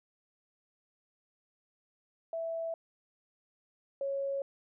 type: tone pair in turn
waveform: sine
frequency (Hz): 659.3 / 551.8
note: E5 / C#5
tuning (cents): 0 / -8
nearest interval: minor third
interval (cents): 308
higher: first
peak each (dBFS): -33 / -31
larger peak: second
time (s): 2.33-2.74 / 4.01-4.42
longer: neither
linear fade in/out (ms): 2
effects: none